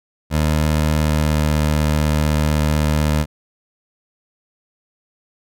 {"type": "tone with pitch glide", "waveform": "20% pulse", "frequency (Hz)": [76.9, 75.93], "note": ["D#2", "D#2"], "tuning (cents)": [-20, -42], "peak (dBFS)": -10, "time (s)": [0.3, 3.26], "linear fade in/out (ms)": 50, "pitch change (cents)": -22, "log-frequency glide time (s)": [0.96, 1.5], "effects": []}